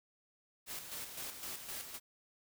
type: noise with tremolo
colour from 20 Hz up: white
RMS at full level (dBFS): -43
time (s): 0.66-2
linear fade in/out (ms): 50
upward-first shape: square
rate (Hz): 3.9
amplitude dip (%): 50
effects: none